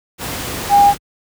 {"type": "tone in noise", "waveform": "sine", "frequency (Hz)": 809, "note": "G#5", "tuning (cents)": -46, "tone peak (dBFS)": -6, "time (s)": [0.69, 0.94], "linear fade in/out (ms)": 50, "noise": "pink", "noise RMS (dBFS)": -24, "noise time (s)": [0.18, 0.98], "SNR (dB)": 15, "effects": ["high-pass 60 Hz 12 dB/octave"]}